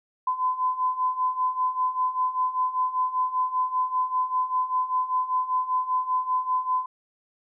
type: beating tone pair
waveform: sine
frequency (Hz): 1013 / 1018.1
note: B5 / C6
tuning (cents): +44 / -48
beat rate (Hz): 5.1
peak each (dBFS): -28 / -24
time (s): 0.27-6.86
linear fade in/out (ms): 5
effects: none